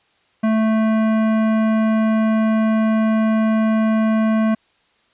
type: tone with hard clipping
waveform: sine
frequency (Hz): 220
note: A3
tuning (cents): 0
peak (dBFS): -16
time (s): 0.43-4.55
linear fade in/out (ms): 10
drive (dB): 15
effects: white hiss -60 dBFS RMS until 5.13 s + resampled to 8000 Hz